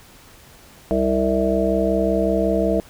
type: harmonic tone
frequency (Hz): 65.41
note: C2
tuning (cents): 0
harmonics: 1 / 3 / 5 / 7 / 9 / 10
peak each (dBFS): -27 / -23 / -23 / -23 / -25 / -22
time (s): 0.91-2.8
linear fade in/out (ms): 0
effects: pink hiss -47 dBFS RMS until 2.89 s